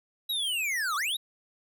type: linear two-way sweep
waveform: square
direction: down then up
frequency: 3918 to 1110 to 3918 Hz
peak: -28 dBFS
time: 0.29-1.17 s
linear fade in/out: 10 ms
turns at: 0.96 s
effects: none